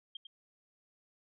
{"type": "tone with echo", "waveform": "sine", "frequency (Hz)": 3200, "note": "G7", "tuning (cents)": 35, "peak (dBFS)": -40, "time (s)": [0.15, 0.17], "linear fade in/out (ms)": 5, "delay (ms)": 100, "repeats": 1, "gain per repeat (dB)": -7, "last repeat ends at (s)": 0.27, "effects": []}